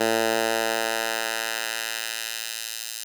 10% pulse tone with high-pass filter sweep, 112.8 Hz, A2, 44 cents sharp, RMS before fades -27 dBFS, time 0-3.04 s, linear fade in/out 5 ms, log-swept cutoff 360 to 4800 Hz, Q 0.73, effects none

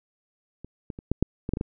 clicks, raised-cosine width 3 ms, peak -26 / -21 / -25 / -10 / -7 / -16 / -11 / -17 / -14 dBFS, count 9, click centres 0.646 / 0.902 / 0.989 / 1.116 / 1.226 / 1.491 / 1.536 / 1.571 / 1.611 s, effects none

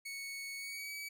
sawtooth tone with pitch glide, 2217 to 2281 Hz, C#7 to C#7, 0 to +49 cents, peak -38 dBFS, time 0.05-1.09 s, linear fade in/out 10 ms, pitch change +49 cents, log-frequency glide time 0.57-0.93 s, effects none

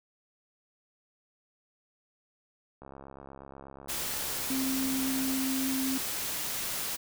click train, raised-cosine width 1 ms, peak -32 dBFS, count 173, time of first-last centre 2.82-5.338 s, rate 68.3 Hz
white noise, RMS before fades -34 dBFS, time 3.88-6.97 s, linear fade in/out 20 ms
sine tone, 264.8 Hz, C4, 21 cents sharp, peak -29 dBFS, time 4.5-5.98 s, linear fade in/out 5 ms
effects none

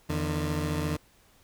20% pulse tone pair together, 82.41 / 150.36 Hz, E2 / D3, 0 / +41 cents, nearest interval minor seventh, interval 1041 cents, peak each -26 / -25 dBFS, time 0.09-0.97 s, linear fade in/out 10 ms, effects pink hiss -61 dBFS RMS until 1.43 s

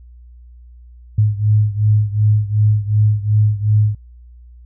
sine beating tone pair, 105.1 / 107.8 Hz, G#2 / A2, +21 / -35 cents, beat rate 2.7 Hz, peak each -13 / -16 dBFS, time 1.18-3.95 s, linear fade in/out 5 ms, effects added 60 Hz sine -38 dBFS peak until 4.65 s

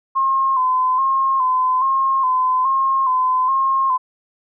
sine tone with vibrato, 1046.5 Hz, C6, in tune, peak -14 dBFS, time 0.15-3.98 s, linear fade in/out 20 ms, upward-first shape square, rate 1.2 Hz, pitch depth 42 cents each way, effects none

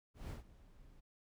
brown noise with ADSR envelope, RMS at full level -41 dBFS, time 0.14-1.01 s, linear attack 160 ms, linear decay 130 ms, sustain -20 dB, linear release 18 ms, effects none

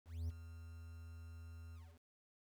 triangle tone with ADSR envelope, 82.6 Hz, E2, 4 cents sharp, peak -35 dBFS, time 0.05-2.01 s, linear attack 240 ms, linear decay 18 ms, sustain -13 dB, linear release 260 ms, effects 11-bit

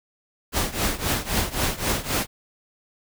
pink noise with tremolo, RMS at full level -21 dBFS, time 0.52-2.27 s, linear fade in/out 50 ms, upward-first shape triangle, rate 3.8 Hz, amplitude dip 90%, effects none

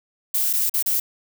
violet noise with dropouts, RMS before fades -21 dBFS, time 0.34-1 s, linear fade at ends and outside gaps 5 ms, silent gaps 0.53-0.534 / 0.696-0.739 / 0.826-0.86 s, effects none

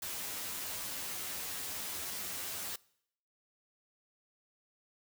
white noise with comb filter, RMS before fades -40 dBFS, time 0.02-2.76 s, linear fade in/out 5 ms, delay 11 ms, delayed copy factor +0.85, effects noise-tail reverb RT60 0.7 s tail -23 dB re dry

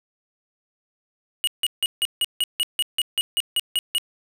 square tone bursts, 2900 Hz, F#7, 35 cents flat, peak -19 dBFS, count 14, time 1.44-3.982 s, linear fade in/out 0 ms, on 33 ms, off 160 ms, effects none

